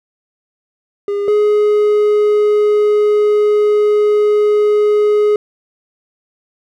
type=tone pair in turn; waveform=triangle; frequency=406 / 418.9 Hz; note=G#4 / G#4; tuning=-39 / +15 cents; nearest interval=minor second; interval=54 cents; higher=second; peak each=-13 / -7 dBFS; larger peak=second; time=1.08-1.28 / 1.28-5.36 s; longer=second; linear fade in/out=2 ms; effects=none